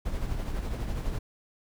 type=noise with tremolo; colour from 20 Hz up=brown; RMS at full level=-29 dBFS; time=0.05-1.19 s; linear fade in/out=10 ms; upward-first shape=triangle; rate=12 Hz; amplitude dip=50%; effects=none